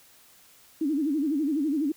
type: tone with vibrato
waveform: sine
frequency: 295.3 Hz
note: D4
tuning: 10 cents sharp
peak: -23 dBFS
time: 0.81-1.92 s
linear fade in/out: 5 ms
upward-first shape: sine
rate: 12 Hz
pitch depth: 160 cents each way
effects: white hiss -56 dBFS RMS until 1.96 s